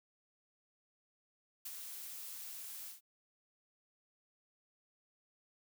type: noise with ADSR envelope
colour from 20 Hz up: blue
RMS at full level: -43 dBFS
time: 1.65-3.01 s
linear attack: 9 ms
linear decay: 35 ms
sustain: -4 dB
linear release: 140 ms
effects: none